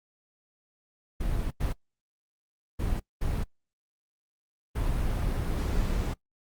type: noise bursts at uneven times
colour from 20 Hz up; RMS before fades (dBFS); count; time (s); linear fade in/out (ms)
brown; -28; 5; 1.2-1.51 / 1.6-1.73 / 2.79-3 / 3.21-3.44 / 4.75-6.14; 10
effects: noise-tail reverb RT60 0.1 s tail -22 dB re dry + Opus 32 kbps